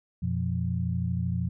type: tone cluster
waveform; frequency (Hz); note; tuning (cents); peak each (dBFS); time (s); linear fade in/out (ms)
sine; 89.1 / 121.6 / 175.1; F2 / B2 / F3; +35 / -26 / +5; -30; 0.22-1.49; 10
effects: none